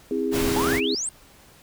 sine chord, C augmented, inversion none, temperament just, 261.6 / 327 / 408.8 Hz, C4 / E4 / G#4, 0 / -14 / -27 cents, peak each -27 / -28 / -25 dBFS, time 0.11-0.95 s, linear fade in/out 2 ms
pink noise, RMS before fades -27 dBFS, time 0.31-0.81 s, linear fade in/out 50 ms
sine exponential sweep, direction up, 804 to 8870 Hz, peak -25 dBFS, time 0.56-1.09 s, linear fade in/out 2 ms
effects pink hiss -52 dBFS RMS until 1.62 s

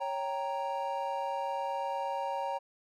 triangle chord, G diminished, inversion second, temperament equal, 554.4 / 784 / 932.3 Hz, Db5 / G5 / Bb5, 0 / 0 / 0 cents, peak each -35 / -35 / -33 dBFS, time 0-2.59 s, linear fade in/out 20 ms, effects none

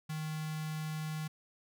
square tone with notch filter, 155.56 Hz, D#3, in tune, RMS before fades -38 dBFS, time 0.09-1.28 s, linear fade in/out 10 ms, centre 420 Hz, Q 0.6, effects none

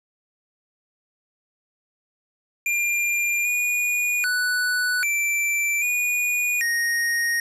square tone with pitch steps, 2395 / 2447 / 1484 / 2340 / 2452 / 1867 Hz, D7 / D#7 / F#6 / D7 / D#7 / A#6, +33 / -29 / +5 / -7 / -26 / +2 cents, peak -21 dBFS, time 2.66-7.4 s, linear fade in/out 2 ms, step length 790 ms, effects resampled to 32000 Hz

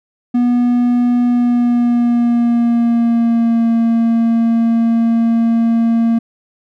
triangle tone with pitch glide, 243.2 to 229.9 Hz, B3 to A#3, -26 to -24 cents, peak -8 dBFS, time 0.34-6.19 s, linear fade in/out 10 ms, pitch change -98 cents, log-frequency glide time 1.25-3.69 s, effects none

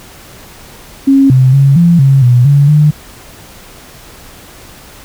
sine tone with pitch steps, 272.6 / 129.8 / 137.9 / 171.1 / 136.1 / 123 / 142.1 / 150.2 Hz, C#4 / C3 / C#3 / F3 / C#3 / B2 / C#3 / D3, -29 / -13 / -9 / -35 / -31 / -7 / +43 / +39 cents, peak -3 dBFS, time 1.07-2.91 s, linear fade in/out 10 ms, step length 230 ms, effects pink hiss -35 dBFS RMS until 5.04 s

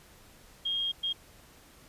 sine tone bursts at uneven times, 3241 Hz, G#7, 43 cents flat, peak -28 dBFS, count 2, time 0.65-0.92 / 1.03-1.13 s, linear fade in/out 10 ms, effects pink hiss -56 dBFS RMS until 1.88 s + resampled to 32000 Hz

